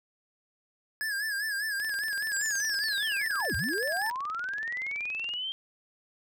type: tone with vibrato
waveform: square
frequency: 1679 Hz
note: G#6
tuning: 18 cents sharp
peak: -30 dBFS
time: 1.01-4.1 s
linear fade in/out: 0 ms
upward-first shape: sine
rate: 5 Hz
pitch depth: 96 cents each way
type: click train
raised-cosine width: 0.2 ms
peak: -28 dBFS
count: 76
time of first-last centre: 1.8-5.338 s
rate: 21.2 Hz
type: linear two-way sweep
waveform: sine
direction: down then up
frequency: 7902 to 60 to 3187 Hz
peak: -31 dBFS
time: 2.33-5.52 s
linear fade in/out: 0 ms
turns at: 3.55 s
effects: none